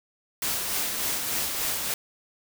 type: noise with tremolo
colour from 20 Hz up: white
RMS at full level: -27 dBFS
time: 0.42-1.94 s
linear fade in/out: 2 ms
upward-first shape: sine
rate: 3.4 Hz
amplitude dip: 35%
effects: none